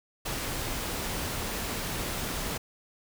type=noise; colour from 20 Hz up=pink; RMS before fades=-33 dBFS; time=0.25-2.58 s; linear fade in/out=10 ms; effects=none